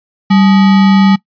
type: tone with sample-and-hold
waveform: sine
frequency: 194.8 Hz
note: G3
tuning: 11 cents flat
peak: -4 dBFS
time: 0.3-1.16 s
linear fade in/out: 10 ms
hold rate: 1050 Hz
effects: noise-tail reverb RT60 0.1 s tail -21 dB re dry + resampled to 11025 Hz